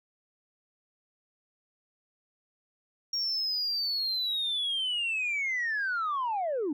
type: linear sweep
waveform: sine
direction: down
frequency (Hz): 5600 to 269.9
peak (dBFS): -26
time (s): 3.13-6.73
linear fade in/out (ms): 5
effects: tanh soft clip ceiling -25 dBFS